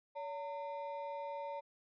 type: ring-modulated tone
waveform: triangle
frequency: 740 Hz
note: F#5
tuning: in tune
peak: -35 dBFS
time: 0.15-1.61 s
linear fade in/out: 20 ms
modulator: 172 Hz
effects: resampled to 11025 Hz